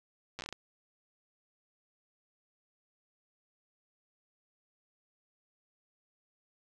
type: slowing click train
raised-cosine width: 0.2 ms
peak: -23 dBFS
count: 8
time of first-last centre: 0.39-0.526 s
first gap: 8 ms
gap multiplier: 1.29
effects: resampled to 24000 Hz